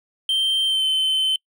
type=tone with pitch glide; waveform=triangle; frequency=3136 to 3071 Hz; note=G7 to G7; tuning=0 to -36 cents; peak=-16 dBFS; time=0.29-1.36 s; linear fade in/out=2 ms; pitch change=-36 cents; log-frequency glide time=0.66-0.85 s; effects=noise-tail reverb RT60 0.1 s tail -26 dB re dry